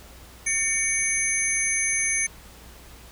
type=tone cluster; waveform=sine; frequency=1805 / 2241 / 6260 / 9390 / 10060 Hz; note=A6 / C#7 / G8 / D9 / D#9; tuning=+44 / +18 / -3 / -1 / +18 cents; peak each=-33 / -26 / -25 / -30 / -32 dBFS; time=0.46-2.27 s; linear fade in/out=10 ms; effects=added 60 Hz sine -48 dBFS peak until 3.11 s + pink hiss -48 dBFS RMS until 3.11 s